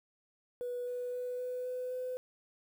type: tone with pitch steps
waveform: sine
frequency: 490 / 493.1 / 496.3 / 499.4 / 502.6 / 505.8 Hz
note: B4 / B4 / B4 / B4 / B4 / B4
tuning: -14 / -3 / +8 / +19 / +30 / +41 cents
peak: -34 dBFS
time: 0.61-2.17 s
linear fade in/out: 0 ms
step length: 260 ms
effects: tanh soft clip ceiling -31 dBFS + 10-bit